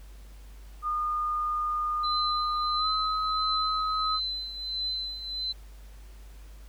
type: tone with pitch glide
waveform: sine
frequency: 1220 to 1268.9 Hz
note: D#6 to D#6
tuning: -34 to +34 cents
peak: -26 dBFS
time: 0.82-4.2 s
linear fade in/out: 50 ms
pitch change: +68 cents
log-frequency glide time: 2.76-2.86 s
type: tone with tremolo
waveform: sine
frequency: 4048 Hz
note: B7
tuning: 42 cents sharp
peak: -27 dBFS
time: 2.03-5.53 s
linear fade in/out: 20 ms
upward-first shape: triangle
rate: 1.5 Hz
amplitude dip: 70%
effects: added 50 Hz sine -44 dBFS peak until 6.68 s + pink hiss -58 dBFS RMS until 6.68 s